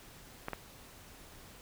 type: clicks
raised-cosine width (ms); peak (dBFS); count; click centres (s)
0.5; -21; 2; 0.484 / 0.533
effects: pink hiss -54 dBFS RMS until 1.61 s